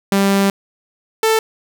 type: tone pair in turn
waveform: sawtooth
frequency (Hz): 197.2 / 442.7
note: G3 / A4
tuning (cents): +11 / +11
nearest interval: octave + major second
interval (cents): 1400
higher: second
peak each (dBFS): -8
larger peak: neither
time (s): 0.12-0.5 / 1.23-1.39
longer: first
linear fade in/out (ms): 2
effects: none